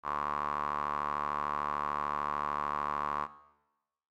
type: tone with band-pass filter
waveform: sawtooth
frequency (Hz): 73.42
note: D2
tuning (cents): 0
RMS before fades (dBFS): -34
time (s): 0.03-3.28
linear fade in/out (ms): 50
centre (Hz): 1100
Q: 7.2
effects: noise-tail reverb RT60 1.0 s tail -17 dB re dry + Opus 48 kbps